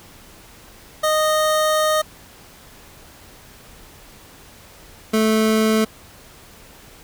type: tone pair in turn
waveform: 25% pulse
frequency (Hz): 619 / 218.8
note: D#5 / A3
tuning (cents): -9 / -9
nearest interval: octave + tritone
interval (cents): 1800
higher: first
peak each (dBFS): -12 / -11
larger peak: second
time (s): 1.03-2.02 / 5.13-5.85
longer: first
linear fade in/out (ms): 10
effects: pink hiss -45 dBFS RMS until 7.03 s